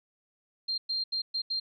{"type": "tone bursts at uneven times", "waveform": "sine", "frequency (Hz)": 4185, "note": "C8", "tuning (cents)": 0, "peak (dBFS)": -28, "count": 5, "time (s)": [[0.68, 0.78], [0.89, 1.04], [1.12, 1.22], [1.34, 1.42], [1.5, 1.6]], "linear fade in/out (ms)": 10, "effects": []}